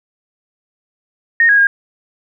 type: tone with pitch steps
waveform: sine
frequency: 1848 / 1651 / 1622 Hz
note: A#6 / G#6 / G#6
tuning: -16 / -11 / -41 cents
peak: -7 dBFS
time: 1.4-1.67 s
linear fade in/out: 2 ms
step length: 90 ms
effects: none